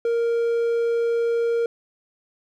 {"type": "tone", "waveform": "triangle", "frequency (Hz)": 466.2, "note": "A#4", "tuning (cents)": 0, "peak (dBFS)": -17, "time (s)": [0.05, 1.66], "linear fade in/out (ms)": 2, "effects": []}